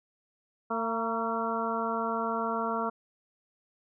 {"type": "harmonic tone with a mistuned harmonic", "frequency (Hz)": 226.7, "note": "A#3", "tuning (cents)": -48, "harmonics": [1, 2, 3, 4, 5, 6], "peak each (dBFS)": [-35, -35, -35, -35, -35, -35], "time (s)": [0.7, 2.9], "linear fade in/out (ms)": 10, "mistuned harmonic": 4, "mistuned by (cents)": 49, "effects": []}